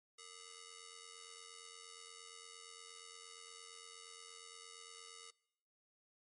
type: ring-modulated tone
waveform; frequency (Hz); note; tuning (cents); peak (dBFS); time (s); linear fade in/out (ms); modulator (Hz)
5% pulse; 830.6; G#5; 0; -38; 0.18-5.31; 10; 371
effects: noise-tail reverb RT60 0.8 s tail -22 dB re dry + MP3 48 kbps